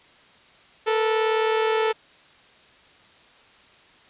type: tone pair together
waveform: sawtooth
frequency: 440 / 479.1 Hz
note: A4 / A#4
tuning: 0 / +47 cents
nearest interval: minor second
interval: 147 cents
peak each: -16 / -25 dBFS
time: 0.86-1.93 s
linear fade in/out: 20 ms
effects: white hiss -53 dBFS RMS until 4.09 s + resampled to 8000 Hz